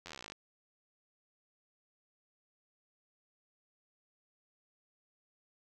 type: slowing click train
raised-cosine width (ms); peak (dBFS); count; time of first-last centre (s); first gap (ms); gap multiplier
0.2; -28; 18; 0.06-0.321; 11; 1.04
effects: none